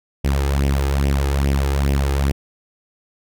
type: tone with flanger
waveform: sawtooth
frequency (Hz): 69.3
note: C#2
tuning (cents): 0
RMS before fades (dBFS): -18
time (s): 0.24-2.32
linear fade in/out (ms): 10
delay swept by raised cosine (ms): 0.35 to 2.45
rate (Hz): 2.4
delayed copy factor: +0.65
effects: none